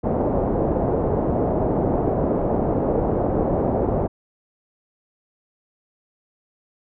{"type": "low-pass noise", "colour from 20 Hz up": "white", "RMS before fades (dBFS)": -21, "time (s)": [0.03, 4.08], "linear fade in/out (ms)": 20, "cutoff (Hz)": 660, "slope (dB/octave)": 24, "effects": []}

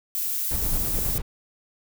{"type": "noise", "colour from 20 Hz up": "violet", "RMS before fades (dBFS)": -27, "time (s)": [0.15, 1.18], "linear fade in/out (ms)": 0}
{"type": "noise with tremolo", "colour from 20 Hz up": "brown", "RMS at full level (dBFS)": -27, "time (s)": [0.51, 1.22], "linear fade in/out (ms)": 5, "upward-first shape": "square", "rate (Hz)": 9.3, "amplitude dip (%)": 35}
{"type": "clicks", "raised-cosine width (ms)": 2, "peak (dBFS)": -21, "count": 2, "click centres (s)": [0.989, 1.154]}
{"effects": []}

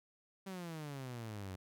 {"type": "exponential sweep", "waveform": "sawtooth", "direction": "down", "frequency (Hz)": [196, 90.6], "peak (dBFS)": -39, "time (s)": [0.46, 1.56], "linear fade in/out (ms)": 10, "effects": []}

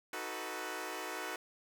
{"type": "chord", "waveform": "10% pulse", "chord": "B dominant seventh", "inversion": "first", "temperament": "equal with one note detuned", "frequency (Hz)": [314.2, 370, 440, 493.9], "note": ["D#4", "F#4", "A4", "B4"], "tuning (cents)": [17, 0, 0, 0], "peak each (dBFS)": [-37, -35, -37, -37], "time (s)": [0.13, 1.36], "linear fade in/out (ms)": 2, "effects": []}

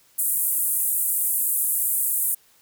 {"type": "band-pass noise", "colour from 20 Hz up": "white", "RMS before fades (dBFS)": -23, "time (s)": [0.18, 2.35], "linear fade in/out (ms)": 10, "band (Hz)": [8500, 16000], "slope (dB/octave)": 48, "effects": ["white hiss -58 dBFS RMS until 2.61 s"]}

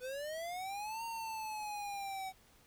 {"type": "linear two-way sweep", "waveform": "square", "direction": "up then down", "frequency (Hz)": [492.1, 924, 753], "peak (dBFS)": -40, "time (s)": [0, 2.33], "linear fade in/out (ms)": 50, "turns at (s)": 1.04, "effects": ["pink hiss -65 dBFS RMS until 2.66 s"]}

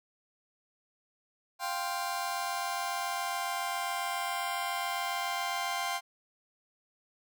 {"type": "chord", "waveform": "sawtooth", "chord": "F suspended second", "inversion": "none", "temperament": "just", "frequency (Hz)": [698.5, 785.8, 1047.7], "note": ["F5", "G5", "C6"], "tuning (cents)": [0, 4, 2], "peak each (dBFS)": [-33, -32, -32], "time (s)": [1.59, 6.01], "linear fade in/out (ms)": 50, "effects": []}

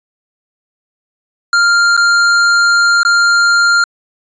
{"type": "tone with dropouts", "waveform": "square", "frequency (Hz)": 1396.9, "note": "F6", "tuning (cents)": 0, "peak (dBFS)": -8, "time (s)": [1.53, 3.84], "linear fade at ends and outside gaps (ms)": 2, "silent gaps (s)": [[1.967, 1.975], [3.032, 3.05]], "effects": ["resampled to 16000 Hz"]}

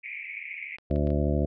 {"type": "band-pass noise", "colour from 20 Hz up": "white", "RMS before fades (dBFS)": -38, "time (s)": [0.03, 0.77], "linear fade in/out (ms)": 20, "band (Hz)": [2100, 2400], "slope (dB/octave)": 96}
{"type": "clicks", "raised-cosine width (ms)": 0.3, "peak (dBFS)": -32, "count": 5, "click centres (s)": [0.785, 0.911, 0.96, 1.072, 1.104]}
{"type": "harmonic tone", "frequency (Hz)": 73.1, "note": "D2", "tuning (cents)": -7, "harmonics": [1, 2, 3, 4, 5, 7, 8, 9], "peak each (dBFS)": [-26, -29, -31, -32, -33, -34, -35, -36], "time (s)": [0.9, 1.46], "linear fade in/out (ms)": 10}
{"effects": []}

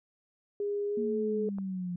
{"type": "tone with pitch glide", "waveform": "sine", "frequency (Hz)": [408.4, 428.2], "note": ["G#4", "A4"], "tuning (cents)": [-29, -47], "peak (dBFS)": -29, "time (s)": [0.6, 1.49], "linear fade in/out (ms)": 2, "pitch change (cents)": 82, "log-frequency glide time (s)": [0.87, 1.17]}
{"type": "exponential sweep", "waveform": "sine", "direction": "down", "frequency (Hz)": [235.9, 174.61], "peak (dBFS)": -32, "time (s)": [0.97, 1.96], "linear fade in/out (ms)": 5}
{"type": "click", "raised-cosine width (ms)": 1, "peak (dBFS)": -32, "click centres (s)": 1.585}
{"effects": []}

